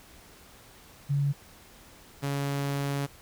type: tone pair in turn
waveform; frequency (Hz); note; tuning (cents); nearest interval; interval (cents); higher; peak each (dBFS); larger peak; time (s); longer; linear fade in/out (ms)
sine / sawtooth; 141.6 / 140.62; C#3 / C#3; +37 / +25; unison; 12; first; -23 / -24; first; 1.09-1.33 / 2.22-3.07; second; 20
effects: pink hiss -53 dBFS RMS until 3.21 s